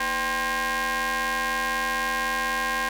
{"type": "ring-modulated tone", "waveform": "sawtooth", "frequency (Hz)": 274.4, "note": "C#4", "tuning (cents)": -17, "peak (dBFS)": -17, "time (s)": [0, 2.89], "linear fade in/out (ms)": 5, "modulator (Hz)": 1330, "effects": []}